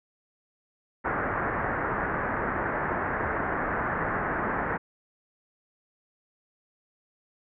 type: low-pass noise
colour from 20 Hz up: white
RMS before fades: -29 dBFS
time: 1.04-4.78 s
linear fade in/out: 20 ms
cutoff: 1800 Hz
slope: 48 dB/octave
effects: none